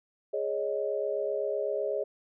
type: chord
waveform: sine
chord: Ab suspended fourth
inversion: none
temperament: equal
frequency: 415.3 / 554.4 / 622.3 Hz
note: Ab4 / Db5 / Eb5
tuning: 0 / 0 / 0 cents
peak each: -32 / -32 / -33 dBFS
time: 0.33-2.04 s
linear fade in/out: 10 ms
effects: none